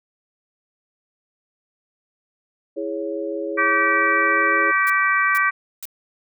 sine chord, C# minor, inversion first, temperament equal, 329.6 / 415.3 / 554.4 Hz, E4 / G#4 / C#5, 0 / 0 / 0 cents, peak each -28 dBFS, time 2.76-4.72 s, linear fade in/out 20 ms
harmonic tone, 386.1 Hz, G4, 26 cents flat, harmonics 3 / 4 / 5 / 6, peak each -20 / -21 / -21 / -24 dBFS, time 3.57-5.51 s, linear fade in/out 20 ms
blue noise bursts, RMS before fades -32 dBFS, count 3, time 4.87-5.854 s, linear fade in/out 0 ms, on 28 ms, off 450 ms
effects none

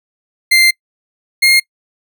30% pulse tone pair in turn, 2089 / 2133 Hz, C7 / C7, -3 / +33 cents, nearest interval unison, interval 36 cents, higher second, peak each -4 dBFS, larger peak neither, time 0.51-0.71 / 1.42-1.6 s, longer first, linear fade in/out 10 ms, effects noise-tail reverb RT60 0.1 s tail -26 dB re dry

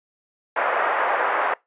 pink band-pass noise, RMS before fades -22 dBFS, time 0.56-1.54 s, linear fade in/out 5 ms, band 560 to 1800 Hz, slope 24 dB/octave, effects noise-tail reverb RT60 0.2 s tail -23 dB re dry + resampled to 8000 Hz

